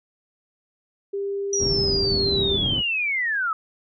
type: tone with pitch glide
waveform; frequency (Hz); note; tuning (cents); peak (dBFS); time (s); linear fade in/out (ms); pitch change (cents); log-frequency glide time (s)
sine; 398.2 to 394.8; G4 to G4; +27 to +12; -24; 1.13-2.57; 10; -15; 1.63-2
type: linear sweep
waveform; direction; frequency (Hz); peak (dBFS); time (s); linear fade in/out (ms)
sine; down; 5860 to 1256; -21; 1.53-3.53; 2
type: low-pass noise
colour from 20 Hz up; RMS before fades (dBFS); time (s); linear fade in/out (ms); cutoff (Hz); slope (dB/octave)
white; -28; 1.58-2.83; 50; 210; 12
effects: none